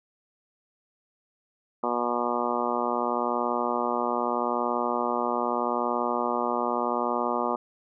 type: harmonic tone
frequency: 120.8 Hz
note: B2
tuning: 38 cents flat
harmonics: 2 / 3 / 4 / 5 / 6 / 7 / 8 / 9 / 10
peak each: -33 / -33 / -33 / -33 / -33 / -33 / -33 / -33 / -33 dBFS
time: 1.83-7.56 s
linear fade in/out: 5 ms
effects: none